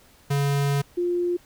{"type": "tone pair in turn", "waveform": ["square", "sine"], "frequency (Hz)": [141.2, 351.5], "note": ["C#3", "F4"], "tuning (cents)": [32, 11], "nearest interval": "octave + major third", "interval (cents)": 1579, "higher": "second", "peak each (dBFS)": -21, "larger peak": "neither", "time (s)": [[0.3, 0.82], [0.97, 1.37]], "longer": "first", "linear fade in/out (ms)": 10, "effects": ["pink hiss -55 dBFS RMS until 1.45 s"]}